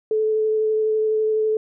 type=tone with vibrato; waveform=sine; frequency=434.2 Hz; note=A4; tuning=23 cents flat; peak=-17 dBFS; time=0.11-1.57 s; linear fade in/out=2 ms; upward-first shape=sine; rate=12 Hz; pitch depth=10 cents each way; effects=none